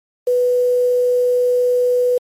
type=tone with quantisation; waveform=sine; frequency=493.9 Hz; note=B4; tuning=in tune; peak=-12 dBFS; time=0.27-2.18 s; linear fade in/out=5 ms; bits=6; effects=MP3 64 kbps